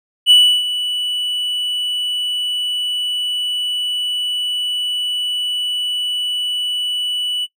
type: tone with ADSR envelope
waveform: triangle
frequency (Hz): 2960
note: F#7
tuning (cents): 0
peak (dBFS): -3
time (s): 0.26-7.47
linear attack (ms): 47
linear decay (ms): 320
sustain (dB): -13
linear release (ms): 34
effects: noise-tail reverb RT60 0.1 s tail -19 dB re dry